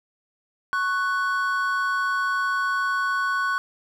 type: tone pair together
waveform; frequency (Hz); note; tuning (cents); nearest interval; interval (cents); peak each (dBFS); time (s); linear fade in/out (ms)
triangle; 1104.3 / 1489; C#6 / F#6; -7 / +11; perfect fourth; 518; -23 / -22; 0.73-3.58; 0
effects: none